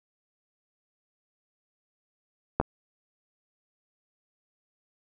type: clicks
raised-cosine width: 1 ms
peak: -7 / -26 dBFS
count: 2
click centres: 2.6 / 2.613 s
effects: none